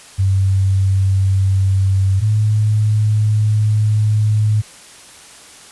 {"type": "tone pair in turn", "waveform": "sine", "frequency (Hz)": [96.4, 106.8], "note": ["G2", "G#2"], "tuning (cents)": [-28, 49], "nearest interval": "major second", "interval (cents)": 177, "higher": "second", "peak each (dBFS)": -11, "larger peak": "neither", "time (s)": [[0.18, 2.21], [2.21, 4.62]], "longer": "second", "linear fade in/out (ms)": 20, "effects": ["white hiss -40 dBFS RMS until 5.71 s", "resampled to 24000 Hz"]}